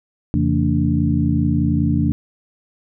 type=tone cluster; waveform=sine; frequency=85.4 / 136.7 / 168 / 226.7 / 291.6 Hz; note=F2 / C#3 / E3 / A#3 / D4; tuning=-38 / -24 / +33 / -48 / -12 cents; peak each=-21 dBFS; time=0.34-2.12 s; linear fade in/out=0 ms; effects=none